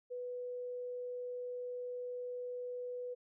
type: tone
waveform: sine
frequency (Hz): 493.9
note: B4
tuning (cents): 0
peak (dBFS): -39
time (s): 0.1-3.15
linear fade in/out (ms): 20
effects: none